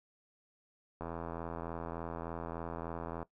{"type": "click train", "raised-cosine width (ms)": 1, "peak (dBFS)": -26, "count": 186, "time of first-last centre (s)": [1.01, 3.228], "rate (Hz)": 83.4, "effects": ["noise-tail reverb RT60 0.1 s tail -18 dB re dry"]}